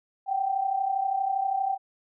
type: tone pair together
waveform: sine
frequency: 748.5 / 781 Hz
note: F#5 / G5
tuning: +20 / -7 cents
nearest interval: minor second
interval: 73 cents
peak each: -30 / -25 dBFS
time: 0.26-1.78 s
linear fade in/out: 50 ms
effects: none